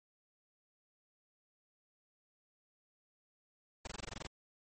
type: noise bursts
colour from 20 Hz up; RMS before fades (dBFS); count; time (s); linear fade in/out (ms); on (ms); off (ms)
pink; -43; 10; 3.85-4.268; 2; 22; 22
effects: MP3 32 kbps